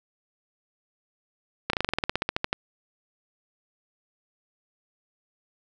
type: slowing click train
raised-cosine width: 0.3 ms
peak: -8 dBFS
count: 16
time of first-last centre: 1.7-2.529 s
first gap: 33 ms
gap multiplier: 1.07
effects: none